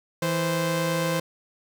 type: tone pair together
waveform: sawtooth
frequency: 163.79 / 520 Hz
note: E3 / C5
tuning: -11 / -11 cents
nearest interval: octave + minor sixth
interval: 2000 cents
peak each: -22 / -22 dBFS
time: 0.22-1.2 s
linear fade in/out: 5 ms
effects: none